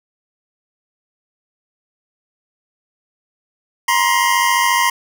25% pulse tone pair together, 952.2 / 1046.5 Hz, A#5 / C6, +37 / 0 cents, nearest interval major second, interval 163 cents, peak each -12 dBFS, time 3.88-4.9 s, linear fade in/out 5 ms, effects none

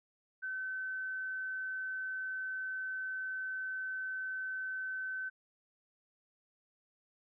sine tone, 1527 Hz, G6, 46 cents flat, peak -36 dBFS, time 0.42-5.3 s, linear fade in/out 20 ms, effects none

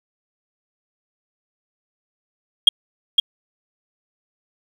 sine tone with echo, 3257 Hz, G#7, 34 cents flat, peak -3 dBFS, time 2.67-2.69 s, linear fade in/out 5 ms, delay 510 ms, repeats 1, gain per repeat -6 dB, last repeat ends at 3.2 s, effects tanh soft clip ceiling -2 dBFS + 7-bit

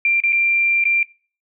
sine tone with dropouts, 2371 Hz, D7, 16 cents sharp, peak -13 dBFS, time 0.05-1.03 s, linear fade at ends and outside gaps 2 ms, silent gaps 0.203-0.236 / 0.324-0.328 / 0.84-0.853 s, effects noise-tail reverb RT60 0.4 s tail -24 dB re dry

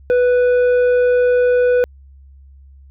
triangle tone with tanh clipping, 493.9 Hz, B4, in tune, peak -12 dBFS, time 0.1-1.84 s, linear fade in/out 0 ms, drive 11 dB, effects added 68 Hz sine -40 dBFS peak until 2.9 s

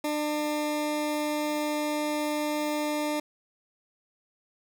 20% pulse tone, 299.7 Hz, D4, 35 cents sharp, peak -22 dBFS, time 0.04-3.2 s, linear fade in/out 5 ms, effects none

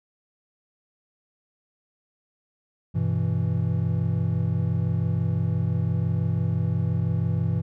triangle chord, E minor, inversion first, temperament equal with one note detuned, 98 / 123.9 / 164.81 Hz, G2 / B2 / E3, 0 / +6 / 0 cents, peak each -24 dBFS, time 2.94-7.62 s, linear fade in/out 20 ms, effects none

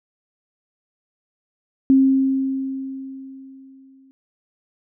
sine tone with exponential decay, 267.3 Hz, C4, 37 cents sharp, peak -9 dBFS, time 1.9-4.11 s, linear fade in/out 0 ms, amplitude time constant 480 ms, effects none

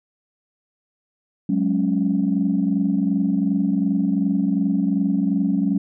sine chord, F# suspended second, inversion none, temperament equal, 185 / 207.7 / 277.2 Hz, F#3 / G#3 / C#4, 0 / 0 / 0 cents, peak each -21 dBFS, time 1.49-5.78 s, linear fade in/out 5 ms, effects tanh soft clip ceiling -9 dBFS

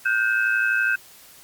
sine tone cluster, 1445 / 1557 / 2586 Hz, F#6 / G6 / E7, -41 / -12 / -34 cents, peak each -24 / -20 / -28 dBFS, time 0.05-0.96 s, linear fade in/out 10 ms, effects white hiss -48 dBFS RMS until 1.43 s + Opus 48 kbps

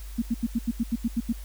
sine tone bursts, 231.6 Hz, A#3, 11 cents flat, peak -21 dBFS, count 10, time 0.18-1.328 s, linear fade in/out 10 ms, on 41 ms, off 82 ms, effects added 50 Hz sine -36 dBFS peak until 1.44 s + white hiss -50 dBFS RMS until 1.44 s

